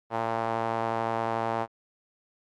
sawtooth tone with band-pass filter, 113.9 Hz, A#2, 40 cents flat, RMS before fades -29 dBFS, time 0.1-1.67 s, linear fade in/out 50 ms, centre 830 Hz, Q 2.1, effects Opus 32 kbps

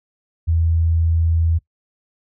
sine tone, 82.41 Hz, E2, in tune, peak -14 dBFS, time 0.47-1.59 s, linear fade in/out 20 ms, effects noise-tail reverb RT60 0.1 s tail -19 dB re dry

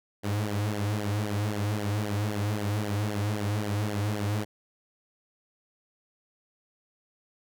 sawtooth tone with flanger, 103.83 Hz, G#2, in tune, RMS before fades -29 dBFS, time 0.23-4.45 s, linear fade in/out 20 ms, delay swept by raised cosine 0.78 to 5.18 ms, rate 3.8 Hz, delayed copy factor -0.85, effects none

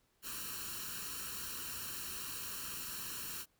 white noise with comb filter, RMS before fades -43 dBFS, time 0.22-3.46 s, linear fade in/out 50 ms, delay 0.71 ms, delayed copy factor +0.8, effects pink hiss -75 dBFS RMS until 3.59 s

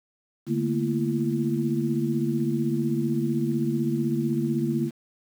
sine tone cluster, 145.3 / 221.5 / 237.3 / 337.5 Hz, D3 / A3 / A#3 / E4, -18 / +12 / +31 / +41 cents, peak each -28 dBFS, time 0.46-4.91 s, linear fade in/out 50 ms, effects 8-bit

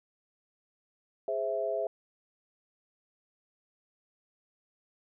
sine chord, Ab augmented, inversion none, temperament equal, 415.3 / 523.3 / 659.3 Hz, Ab4 / C5 / E5, 0 / 0 / 0 cents, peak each -35 / -35 / -31 dBFS, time 1.28-1.87 s, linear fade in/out 2 ms, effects none

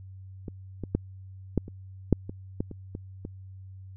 clicks, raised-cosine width 3 ms, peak -22 / -20 / -11 / -10 / -27 / -6 / -23 / -15 / -25 / -23 / -22 dBFS, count 11, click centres 0.482 / 0.837 / 0.95 / 1.577 / 1.681 / 2.127 / 2.295 / 2.605 / 2.713 / 2.951 / 3.251 s, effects added 95 Hz sine -42 dBFS peak until 3.96 s

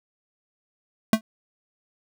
square tone with exponential decay, 220 Hz, A3, in tune, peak -11 dBFS, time 1.13-1.21 s, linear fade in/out 2 ms, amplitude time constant 16 ms, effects none

